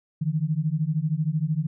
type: beating tone pair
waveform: sine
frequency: 149.2 / 162.2 Hz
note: D3 / E3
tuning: +28 / -28 cents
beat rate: 13 Hz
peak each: -25 dBFS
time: 0.21-1.67 s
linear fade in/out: 10 ms
effects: none